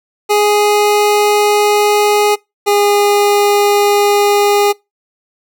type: tone pair in turn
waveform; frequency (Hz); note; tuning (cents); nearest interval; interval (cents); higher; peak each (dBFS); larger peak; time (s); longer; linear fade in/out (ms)
25% pulse; 415.3 / 409.1; G#4 / G#4; 0 / -26; unison; 26; first; -5; neither; 0.29-2.36 / 2.66-4.73; neither; 20
effects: noise-tail reverb RT60 0.2 s tail -24 dB re dry